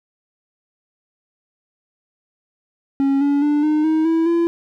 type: tone with pitch steps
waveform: triangle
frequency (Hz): 274.7 / 284.4 / 294.4 / 304.8 / 315.5 / 326.7 / 338.2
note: C#4 / C#4 / D4 / D#4 / D#4 / E4 / E4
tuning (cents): -16 / +45 / +4 / -36 / +24 / -15 / +44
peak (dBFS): -12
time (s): 3-4.47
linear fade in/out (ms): 0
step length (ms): 210
effects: none